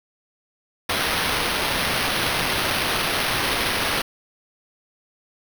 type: noise with sample-and-hold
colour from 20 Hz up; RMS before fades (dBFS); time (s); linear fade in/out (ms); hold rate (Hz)
white; -23; 0.89-4.02; 5; 7350
effects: none